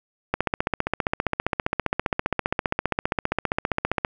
click train, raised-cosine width 0.5 ms, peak -6 dBFS, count 57, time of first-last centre 0.34-4.049 s, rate 15.1 Hz, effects none

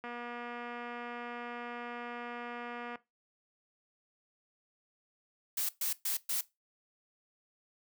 click train, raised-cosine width 0.5 ms, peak -28 dBFS, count 701, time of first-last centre 0.04-2.957 s, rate 240 Hz
blue noise bursts, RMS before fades -33 dBFS, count 4, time 5.57-6.41 s, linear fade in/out 5 ms, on 120 ms, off 120 ms
effects noise-tail reverb RT60 0.2 s tail -18 dB re dry + high-pass 150 Hz 12 dB/octave

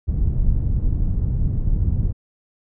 pink low-pass noise, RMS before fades -19 dBFS, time 0.07-2.13 s, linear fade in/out 20 ms, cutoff 110 Hz, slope 12 dB/octave, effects none

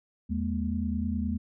sine tone cluster, 80.1 / 207.2 / 237 Hz, E2 / G#3 / A#3, -49 / -4 / +29 cents, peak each -31 / -31 / -32 dBFS, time 0.29-1.38 s, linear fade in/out 20 ms, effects none

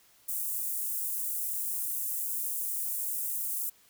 white high-pass noise, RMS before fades -33 dBFS, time 0.28-3.7 s, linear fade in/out 10 ms, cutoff 8700 Hz, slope 24 dB/octave, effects white hiss -62 dBFS RMS until 3.89 s

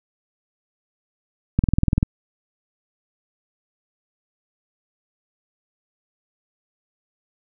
click train, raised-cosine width 5 ms, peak -4 dBFS, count 10, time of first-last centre 1.59-2.029 s, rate 20.5 Hz, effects none

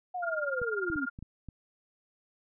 sine linear sweep, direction down, 740 to 251.4 Hz, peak -32 dBFS, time 0.14-1.06 s, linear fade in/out 10 ms
sine tone with tremolo, 1407 Hz, F6, 12 cents sharp, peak -28 dBFS, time 0.22-1.1 s, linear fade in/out 20 ms, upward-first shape sine, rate 20 Hz, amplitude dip 95%
clicks, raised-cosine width 5 ms, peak -30 dBFS, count 6, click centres 0.617 / 0.901 / 0.959 / 1.189 / 1.226 / 1.487 s
effects none

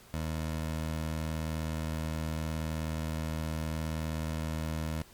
20% pulse tone, 79.2 Hz, D#2, 31 cents sharp, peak -27 dBFS, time 0.14-5.02 s, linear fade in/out 0 ms, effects pink hiss -56 dBFS RMS until 5.13 s + MP3 96 kbps

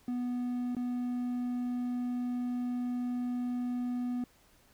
triangle tone with dropouts, 246 Hz, B3, 7 cents flat, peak -29 dBFS, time 0.08-4.24 s, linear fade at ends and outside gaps 2 ms, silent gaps 0.75-0.766 s, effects pink hiss -64 dBFS RMS until 4.73 s

